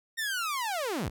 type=linear sweep; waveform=sawtooth; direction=down; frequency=1857 to 32.55 Hz; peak=-26 dBFS; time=0.17-1.1 s; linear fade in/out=20 ms; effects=none